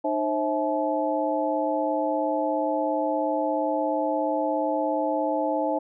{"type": "tone cluster", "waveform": "sine", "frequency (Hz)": [304.2, 533, 650, 858], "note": ["D#4", "C5", "E5", "A5"], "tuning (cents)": [-39, 32, -24, -44], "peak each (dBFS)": -28, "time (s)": [0.04, 5.79], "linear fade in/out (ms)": 10, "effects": []}